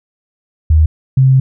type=tone pair in turn; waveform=sine; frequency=78.2 / 132.16 Hz; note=D#2 / C3; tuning=+9 / +18 cents; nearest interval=major sixth; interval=909 cents; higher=second; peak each=-5 dBFS; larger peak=neither; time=0.7-0.86 / 1.17-1.4 s; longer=second; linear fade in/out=5 ms; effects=none